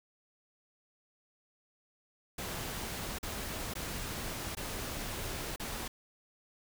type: noise with dropouts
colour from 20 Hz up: pink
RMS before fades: -39 dBFS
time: 2.38-5.88 s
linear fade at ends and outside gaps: 5 ms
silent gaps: 3.186-3.229 / 3.738-3.752 / 4.551-4.569 / 5.561-5.597 s
effects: none